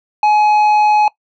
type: tone with tanh clipping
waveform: sine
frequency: 844 Hz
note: G#5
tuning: 28 cents sharp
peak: -10 dBFS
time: 0.23-1.08 s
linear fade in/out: 2 ms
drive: 8 dB
effects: noise-tail reverb RT60 0.1 s tail -20 dB re dry